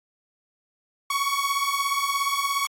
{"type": "beating tone pair", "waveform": "sawtooth", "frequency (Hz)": [1108.7, 1125.7], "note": ["C#6", "C#6"], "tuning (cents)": [0, 26], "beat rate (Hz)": 17, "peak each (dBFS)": -22, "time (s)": [1.1, 2.67], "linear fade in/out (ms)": 5, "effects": ["AAC 48 kbps"]}